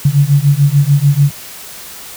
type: beating tone pair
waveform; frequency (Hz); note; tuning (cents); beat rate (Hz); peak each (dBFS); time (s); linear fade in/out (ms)
sine; 139.1 / 145.9; C#3 / D3; +6 / -11; 6.8; -10; 0.05-1.31; 5
effects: white hiss -31 dBFS RMS until 2.16 s